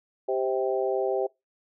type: harmonic tone with a mistuned harmonic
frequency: 130.81 Hz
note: C3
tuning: in tune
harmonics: 3 / 4 / 5 / 6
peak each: -27 / -29 / -31 / -33 dBFS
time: 0.28-1.27 s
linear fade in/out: 10 ms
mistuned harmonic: 5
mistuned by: -20 cents
effects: noise-tail reverb RT60 0.2 s tail -23 dB re dry